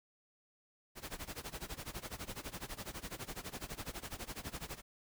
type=noise with tremolo; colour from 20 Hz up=pink; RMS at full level=-42 dBFS; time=0.95-4.82 s; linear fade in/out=50 ms; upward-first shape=sine; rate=12 Hz; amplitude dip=90%; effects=none